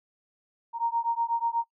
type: beating tone pair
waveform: sine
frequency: 926 / 934.2 Hz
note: A#5 / A#5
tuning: -12 / +3 cents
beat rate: 8.2 Hz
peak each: -28 dBFS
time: 0.73-1.65 s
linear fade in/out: 50 ms
effects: noise-tail reverb RT60 0.1 s tail -22 dB re dry